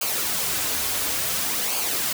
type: noise with flanger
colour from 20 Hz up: white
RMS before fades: -25 dBFS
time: 0.01-2.13 s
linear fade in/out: 5 ms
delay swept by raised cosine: 0.53 to 5.93 ms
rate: 0.57 Hz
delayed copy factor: -0.55
effects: none